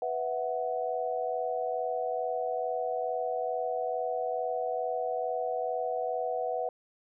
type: chord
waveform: sine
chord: B suspended fourth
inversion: none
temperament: just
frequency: 493.9 / 658.5 / 740.8 Hz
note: B4 / E5 / F#5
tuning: 0 / -2 / +2 cents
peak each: -33 / -34 / -33 dBFS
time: 0.02-6.69 s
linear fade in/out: 2 ms
effects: none